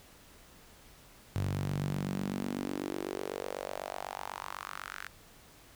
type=tone with high-pass filter sweep; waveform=sawtooth; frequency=48.03 Hz; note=G1; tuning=35 cents flat; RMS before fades=-37 dBFS; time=1.35-5.08 s; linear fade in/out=10 ms; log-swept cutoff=100 to 1600 Hz; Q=3.4; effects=pink hiss -57 dBFS RMS until 5.75 s